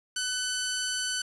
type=tone; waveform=10% pulse; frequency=1503 Hz; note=F#6; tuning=27 cents sharp; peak=-20 dBFS; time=0.16-1.22 s; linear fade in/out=5 ms; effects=resampled to 24000 Hz + 8-bit